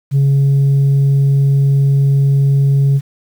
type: tone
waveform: sine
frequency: 138.59 Hz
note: C#3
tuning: in tune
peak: -6 dBFS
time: 0.11-3.01 s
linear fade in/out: 50 ms
effects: tanh soft clip ceiling -7 dBFS + 7-bit